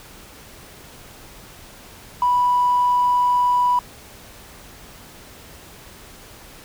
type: tone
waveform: triangle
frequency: 984 Hz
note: B5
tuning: 7 cents flat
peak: -11 dBFS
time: 2.22-3.79 s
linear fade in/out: 2 ms
effects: tanh soft clip ceiling -12 dBFS + pink hiss -43 dBFS RMS until 6.64 s